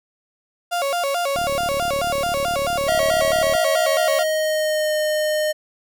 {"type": "tone with vibrato", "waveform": "35% pulse", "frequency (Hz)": 623, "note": "D#5", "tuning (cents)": 2, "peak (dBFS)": -18, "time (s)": [0.71, 4.24], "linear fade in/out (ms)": 20, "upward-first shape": "square", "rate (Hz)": 4.6, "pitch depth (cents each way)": 200}
{"type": "click train", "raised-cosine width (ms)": 3, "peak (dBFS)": -21, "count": 81, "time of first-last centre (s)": [1.36, 3.552], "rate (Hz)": 36.5}
{"type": "tone with pitch glide", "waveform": "square", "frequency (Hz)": [640, 612.2], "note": ["D#5", "D#5"], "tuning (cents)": [49, -28], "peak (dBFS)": -19, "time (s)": [2.87, 5.53], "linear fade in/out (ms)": 20, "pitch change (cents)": -77, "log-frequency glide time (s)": [3.61, 4.93]}
{"effects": []}